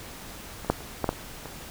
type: clicks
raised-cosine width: 1 ms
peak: -24 / -6 / -27 / -10 / -9 / -26 / -23 dBFS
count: 7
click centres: 0.647 / 0.7 / 0.806 / 1.043 / 1.091 / 1.129 / 1.457 s
effects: pink hiss -42 dBFS RMS until 1.7 s